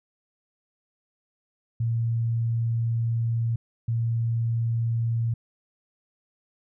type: tone pair in turn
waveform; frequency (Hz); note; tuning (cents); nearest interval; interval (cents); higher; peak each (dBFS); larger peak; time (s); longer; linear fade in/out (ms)
sine; 115.5 / 115.5; A#2 / A#2; -16 / -16; unison; 0; neither; -22; neither; 1.8-3.56 / 3.88-5.34; first; 5
effects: none